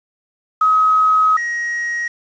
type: tone pair in turn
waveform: sine / triangle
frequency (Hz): 1271 / 1890.3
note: D#6 / A#6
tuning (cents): +36 / +24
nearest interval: perfect fifth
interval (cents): 688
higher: second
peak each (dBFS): -10 / -17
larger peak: first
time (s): 0.61-1.37 / 1.37-2.08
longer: first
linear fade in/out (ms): 5
effects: resampled to 16000 Hz + 7-bit